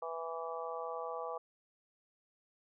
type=harmonic tone; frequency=164.81 Hz; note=E3; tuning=in tune; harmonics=3 / 4 / 5 / 6 / 7; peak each=-42 / -44 / -45 / -48 / -44 dBFS; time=0.02-1.38 s; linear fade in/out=5 ms; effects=none